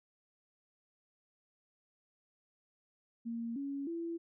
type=tone with pitch steps; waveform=sine; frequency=231.8 / 278.9 / 335.5 Hz; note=A#3 / C#4 / E4; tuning=-10 / +11 / +31 cents; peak=-36 dBFS; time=3.25-4.18 s; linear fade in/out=20 ms; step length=310 ms; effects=none